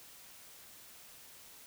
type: silence
effects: white hiss -55 dBFS RMS until 1.66 s